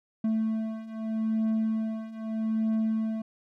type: beating tone pair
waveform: triangle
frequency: 220.3 / 221.1 Hz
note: A3 / A3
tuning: +2 / +9 cents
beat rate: 0.8 Hz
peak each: -29 / -26 dBFS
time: 0.24-3.22 s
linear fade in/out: 5 ms
effects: none